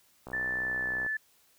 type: click train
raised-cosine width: 1 ms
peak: -28 dBFS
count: 51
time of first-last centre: 0.27-1.064 s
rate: 63 Hz
type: tone with pitch glide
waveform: sine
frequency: 1760 to 1744.8 Hz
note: A6 to A6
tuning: 0 to -15 cents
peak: -29 dBFS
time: 0.33-1.17 s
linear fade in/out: 5 ms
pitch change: -15 cents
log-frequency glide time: 0.58-0.9 s
effects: white hiss -65 dBFS RMS until 1.58 s